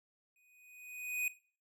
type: tone with exponential growth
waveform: square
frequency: 2489 Hz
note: D#7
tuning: in tune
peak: -31 dBFS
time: 0.36-1.28 s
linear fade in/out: 2 ms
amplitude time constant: 200 ms
effects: noise-tail reverb RT60 0.4 s tail -17 dB re dry